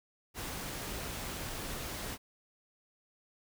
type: noise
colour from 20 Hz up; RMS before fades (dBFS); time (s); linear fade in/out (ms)
pink; -40; 0.34-2.18; 50
effects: none